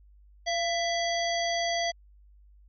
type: harmonic tone with a mistuned harmonic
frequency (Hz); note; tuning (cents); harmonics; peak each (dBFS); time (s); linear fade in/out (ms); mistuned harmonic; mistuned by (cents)
663; E5; +10; 1 / 3 / 5 / 7 / 9; -28 / -33 / -35 / -36 / -38; 0.46-1.92; 20; 1; +56
effects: added 50 Hz sine -53 dBFS peak until 2.68 s